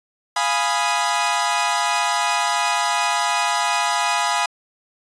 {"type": "chord", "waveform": "sawtooth", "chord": "F half-diminished seventh", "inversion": "none", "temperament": "equal with one note detuned", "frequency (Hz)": [694.8, 830.6, 987.8, 1244.5], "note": ["F5", "Ab5", "Cb6", "Eb6"], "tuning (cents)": [-9, 0, 0, 0], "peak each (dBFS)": [-22, -19, -19, -21], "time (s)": [0.36, 4.46], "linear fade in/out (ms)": 5, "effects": ["resampled to 22050 Hz"]}